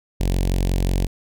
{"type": "tone with notch filter", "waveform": "sawtooth", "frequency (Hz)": 45.52, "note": "F#1", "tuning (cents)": -28, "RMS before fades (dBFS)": -20, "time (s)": [0.2, 1.07], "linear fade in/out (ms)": 10, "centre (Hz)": 1300, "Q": 0.66, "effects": []}